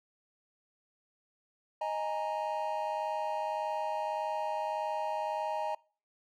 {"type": "chord", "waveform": "triangle", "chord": "D# suspended fourth", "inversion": "none", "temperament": "equal", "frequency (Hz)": [622.3, 830.6, 932.3], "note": ["D#5", "G#5", "A#5"], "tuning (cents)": [0, 0, 0], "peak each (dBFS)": -34, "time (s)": [1.81, 5.75], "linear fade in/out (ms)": 5, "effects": ["noise-tail reverb RT60 0.4 s tail -24 dB re dry"]}